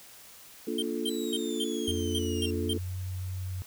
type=chord; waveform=sine; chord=Bb major seventh; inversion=none; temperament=just; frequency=233.1 / 291.4 / 349.6 / 437 Hz; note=Bb3 / D4 / F4 / A4; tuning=0 / -13 / +2 / -12 cents; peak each=-35 dBFS; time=0.67-2.78 s; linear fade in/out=5 ms
type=tone bursts; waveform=square; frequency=3158 Hz; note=G7; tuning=12 cents sharp; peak=-30 dBFS; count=8; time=0.78-2.734 s; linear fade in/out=5 ms; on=43 ms; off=230 ms
type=exponential sweep; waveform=25% pulse; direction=down; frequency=4012 to 2741 Hz; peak=-36 dBFS; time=1.07-2.51 s; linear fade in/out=10 ms
type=tone with pitch glide; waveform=sine; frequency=87.3 to 92.49 Hz; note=F2 to F#2; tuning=0 to 0 cents; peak=-32 dBFS; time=1.88-3.62 s; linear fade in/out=0 ms; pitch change=+100 cents; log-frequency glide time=2.6-2.92 s
effects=white hiss -51 dBFS RMS until 3.66 s